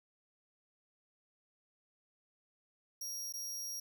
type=tone with dropouts; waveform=sawtooth; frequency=5640 Hz; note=F8; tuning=16 cents sharp; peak=-37 dBFS; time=3.01-3.8 s; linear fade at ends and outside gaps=5 ms; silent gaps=3.325-3.337 s; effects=none